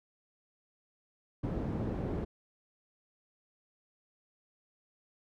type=low-pass noise; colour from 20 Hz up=white; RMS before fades=-35 dBFS; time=1.43-2.25 s; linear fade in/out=10 ms; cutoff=290 Hz; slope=12 dB/octave; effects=none